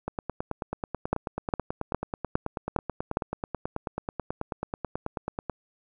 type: two click trains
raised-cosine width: 1 ms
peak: -9 / -16 dBFS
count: 6 / 51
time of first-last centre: 1.13-3.171 / 0.08-5.497 s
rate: 2.45 / 9.23 Hz
effects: none